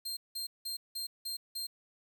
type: tone bursts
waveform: sawtooth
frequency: 4186 Hz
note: C8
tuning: in tune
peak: -33 dBFS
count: 6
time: 0.05-1.67 s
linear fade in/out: 10 ms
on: 120 ms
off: 180 ms
effects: 10-bit

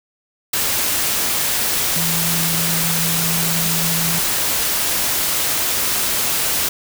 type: tone in noise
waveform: sine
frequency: 166.2 Hz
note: E3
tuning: 15 cents sharp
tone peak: -23 dBFS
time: 1.96-4.19 s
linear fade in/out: 5 ms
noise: white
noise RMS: -19 dBFS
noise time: 0.53-6.69 s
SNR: -7 dB
effects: none

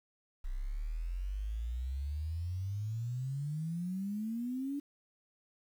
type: exponential sweep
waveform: sine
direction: up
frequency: 30.87 to 290 Hz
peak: -34 dBFS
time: 0.44-4.8 s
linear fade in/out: 10 ms
effects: 10-bit

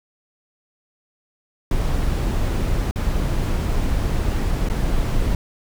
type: noise with dropouts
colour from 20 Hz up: brown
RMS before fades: -20 dBFS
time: 1.71-5.35 s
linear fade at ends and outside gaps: 2 ms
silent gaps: 2.911-2.958 / 4.688-4.698 s
effects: none

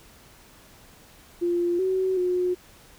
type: tone with pitch steps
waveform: sine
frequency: 347.7 / 376.3 / 361 Hz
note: F4 / F#4 / F#4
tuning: -8 / +29 / -43 cents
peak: -21 dBFS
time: 1.41-2.55 s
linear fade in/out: 20 ms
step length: 380 ms
effects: pink hiss -52 dBFS RMS until 2.98 s

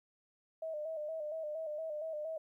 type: tone with vibrato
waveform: sine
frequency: 622.3 Hz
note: D#5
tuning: in tune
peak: -37 dBFS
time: 0.62-2.38 s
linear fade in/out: 5 ms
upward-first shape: square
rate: 4.3 Hz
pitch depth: 58 cents each way
effects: 13-bit

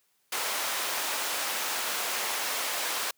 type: high-pass noise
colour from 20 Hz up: pink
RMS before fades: -31 dBFS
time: 0.32-3.11 s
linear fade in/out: 5 ms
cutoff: 730 Hz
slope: 12 dB/octave
effects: white hiss -71 dBFS RMS until 3.17 s + high-pass 100 Hz 12 dB/octave

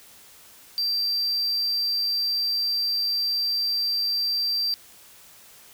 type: tone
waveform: triangle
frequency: 4699 Hz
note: D8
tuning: in tune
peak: -21 dBFS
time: 0.78-4.74 s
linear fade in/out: 0 ms
effects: white hiss -50 dBFS RMS until 5.73 s

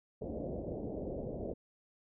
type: low-pass noise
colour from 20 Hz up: white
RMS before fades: -40 dBFS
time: 0.21-1.54 s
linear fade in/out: 10 ms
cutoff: 620 Hz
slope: 48 dB/octave
effects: none

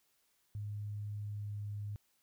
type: tone with pitch glide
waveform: sine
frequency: 103.83 to 103.23 Hz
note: G#2 to G#2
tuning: 0 to -10 cents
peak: -38 dBFS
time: 0.55-1.96 s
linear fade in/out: 0 ms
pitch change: -10 cents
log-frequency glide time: 1.22-1.59 s
effects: white hiss -75 dBFS RMS until 2.22 s

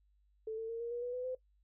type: tone with pitch steps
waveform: sine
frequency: 440 / 449.5 / 459.2 / 469.1 / 479.3 / 489.6 / 500.2 / 511 Hz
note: A4 / A4 / A#4 / A#4 / A#4 / B4 / B4 / C5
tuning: 0 / +37 / -26 / +11 / +48 / -15 / +22 / -41 cents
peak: -36 dBFS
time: 0.47-1.35 s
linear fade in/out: 5 ms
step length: 110 ms
effects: noise-tail reverb RT60 0.1 s tail -18 dB re dry + added 50 Hz sine -68 dBFS peak until 1.63 s

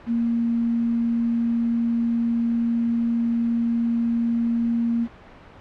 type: tone with quantisation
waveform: sine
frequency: 233.1 Hz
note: A#3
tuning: in tune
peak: -19 dBFS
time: 0.06-5.08 s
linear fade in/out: 50 ms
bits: 7
effects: pink hiss -45 dBFS RMS until 5.6 s + low-pass 2000 Hz 12 dB/octave

